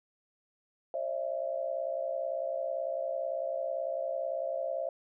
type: tone cluster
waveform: sine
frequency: 538 / 609 / 667 Hz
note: C5 / D#5 / E5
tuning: +48 / -37 / +20 cents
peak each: -35 / -37 / -35 dBFS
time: 0.94-4.89 s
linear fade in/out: 2 ms
effects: none